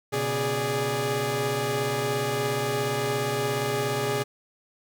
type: tone cluster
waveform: sawtooth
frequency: 121.6 / 138.7 / 413.1 / 584 Hz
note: B2 / C#3 / G#4 / D5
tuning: -26 / +1 / -9 / -10 cents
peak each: -28 / -30 / -23 / -29 dBFS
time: 0.12-4.24 s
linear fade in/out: 20 ms
effects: none